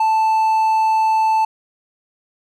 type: tone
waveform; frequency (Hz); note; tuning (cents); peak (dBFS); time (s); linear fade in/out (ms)
triangle; 880; A5; 0; -11; 0-1.45; 5
effects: none